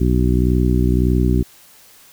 harmonic tone, 61.74 Hz, B1, in tune, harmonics 1 / 2 / 3 / 4 / 5 / 6, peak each -16 / -19 / -21 / -22 / -23 / -24 dBFS, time 0-1.43 s, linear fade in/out 10 ms, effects white hiss -47 dBFS RMS until 2.12 s

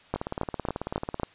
two click trains, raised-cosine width 1 ms, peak -12 / -16 dBFS, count 5 / 20, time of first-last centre 0.14-1.233 / 0.16-1.198 s, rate 3.66 / 18.3 Hz, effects white hiss -55 dBFS RMS until 1.34 s + resampled to 8000 Hz

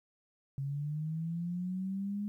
sine linear sweep, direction up, 135.9 to 207.7 Hz, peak -33 dBFS, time 0.58-2.28 s, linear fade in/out 0 ms, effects 12-bit

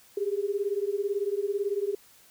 sine beating tone pair, 394.8 / 412.8 Hz, G4 / G#4, +12 / -10 cents, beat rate 18 Hz, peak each -29 dBFS, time 0.17-1.95 s, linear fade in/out 5 ms, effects white hiss -57 dBFS RMS until 2.3 s

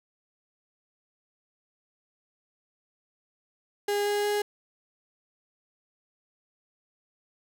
35% pulse tone with pitch steps, 409.1 / 411.5 / 413.9 Hz, G#4 / G#4 / G#4, -26 / -16 / -6 cents, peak -23 dBFS, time 3.88-4.42 s, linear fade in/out 5 ms, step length 180 ms, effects none

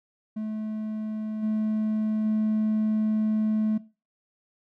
triangle tone with level steps, 216.1 Hz, A3, 31 cents flat, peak -26 / -20 / -18 dBFS, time 0.36-3.78 s, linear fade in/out 10 ms, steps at 1.42 / 2.24 s, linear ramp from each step 20 ms, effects noise-tail reverb RT60 0.3 s tail -20 dB re dry + tanh soft clip ceiling -17 dBFS

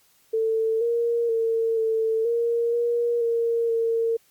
sine tone with pitch steps, 445.7 / 468.6 / 453.6 / 445.5 / 467.6 / 473.6 / 463.9 / 457.2 Hz, A4 / A#4 / A#4 / A4 / A#4 / A#4 / A#4 / A#4, +22 / +9 / -47 / +22 / +5 / +27 / -8 / -34 cents, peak -20 dBFS, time 0.33-4.17 s, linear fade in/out 10 ms, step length 480 ms, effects white hiss -61 dBFS RMS until 4.3 s + Opus 48 kbps

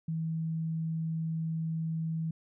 sine tone, 161.7 Hz, E3, 33 cents flat, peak -30 dBFS, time 0.08-2.31 s, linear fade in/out 5 ms, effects none

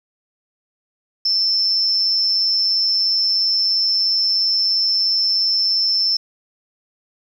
sine tone with amplitude modulation, 5310 Hz, E8, 12 cents sharp, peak -12 dBFS, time 1.25-6.17 s, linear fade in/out 5 ms, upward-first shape sine, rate 197 Hz, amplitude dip 60%, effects 8-bit

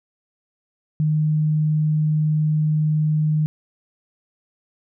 sine tone, 153.6 Hz, D#3, 22 cents flat, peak -16 dBFS, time 1-3.46 s, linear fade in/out 0 ms, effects none

